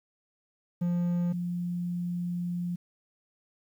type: tone pair in turn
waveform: triangle / sine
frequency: 174.61 / 175.48 Hz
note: F3 / F3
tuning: 0 / +9 cents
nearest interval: unison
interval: 9 cents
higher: second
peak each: -23 / -29 dBFS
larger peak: first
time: 0.81-1.33 / 1.33-2.76 s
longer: second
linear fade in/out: 10 ms
effects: 10-bit